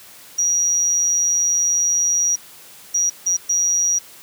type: tone bursts at uneven times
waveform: sine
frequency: 5760 Hz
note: F#8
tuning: 47 cents flat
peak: -15 dBFS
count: 4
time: 0.38-2.36 / 2.94-3.1 / 3.26-3.37 / 3.49-3.99 s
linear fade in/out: 10 ms
effects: white hiss -43 dBFS RMS until 4.22 s + high-pass 80 Hz 12 dB/octave